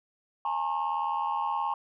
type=tone cluster; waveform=sine; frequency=830 / 909 / 1081 Hz; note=G#5 / A#5 / C#6; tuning=-1 / -44 / -44 cents; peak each=-30 dBFS; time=0.45-1.74 s; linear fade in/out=2 ms; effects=tanh soft clip ceiling -22 dBFS